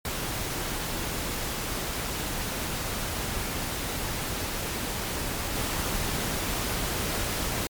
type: noise with level steps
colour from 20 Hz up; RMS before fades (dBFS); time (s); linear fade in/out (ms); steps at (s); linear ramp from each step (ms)
pink; -31 / -29; 0.05-7.67; 2; 5.55; 5
effects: MP3 96 kbps